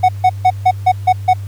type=tone bursts; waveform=triangle; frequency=740 Hz; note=F#5; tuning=in tune; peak=-4 dBFS; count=7; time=0.03-1.336 s; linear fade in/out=10 ms; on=58 ms; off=150 ms; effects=added 99 Hz sine -22 dBFS peak until 1.47 s + pink hiss -45 dBFS RMS until 1.47 s